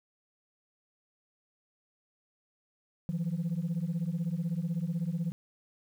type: beating tone pair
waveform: sine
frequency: 160.9 / 176.9 Hz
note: E3 / F3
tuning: -42 / +23 cents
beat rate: 16 Hz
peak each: -31 dBFS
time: 3.09-5.32 s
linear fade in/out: 0 ms
effects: tanh soft clip ceiling -26 dBFS + 10-bit